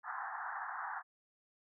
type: band-pass noise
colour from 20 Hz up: pink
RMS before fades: -42 dBFS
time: 0.03-1.03 s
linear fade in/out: 50 ms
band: 740 to 1800 Hz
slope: 96 dB/octave
effects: none